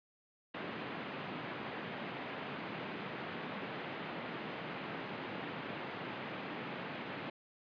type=band-pass noise; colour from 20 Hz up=pink; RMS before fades=-43 dBFS; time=0.54-7.3 s; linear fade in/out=5 ms; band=150 to 3000 Hz; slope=24 dB/octave; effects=resampled to 11025 Hz